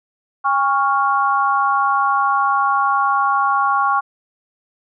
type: chord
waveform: sine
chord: Db major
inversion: second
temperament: equal with one note detuned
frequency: 809.8 / 1108.7 / 1396.9 Hz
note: Ab5 / Db6 / F6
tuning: -44 / 0 / 0 cents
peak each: -19 / -16 / -21 dBFS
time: 0.44-4.01 s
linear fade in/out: 20 ms
effects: none